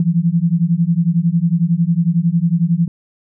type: beating tone pair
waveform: sine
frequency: 163.8 / 174.8 Hz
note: E3 / F3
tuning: -11 / +2 cents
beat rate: 11 Hz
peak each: -15 dBFS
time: 0-2.88 s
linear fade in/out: 2 ms
effects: none